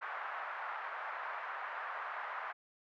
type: band-pass noise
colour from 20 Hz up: white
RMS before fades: -42 dBFS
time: 0.01-2.53 s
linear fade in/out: 20 ms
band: 740 to 1600 Hz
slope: 24 dB/octave
effects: none